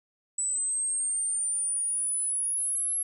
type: exponential sweep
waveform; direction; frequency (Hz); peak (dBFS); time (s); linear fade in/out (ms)
sine; up; 7902 to 11175; -26; 0.38-3.03; 5
effects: none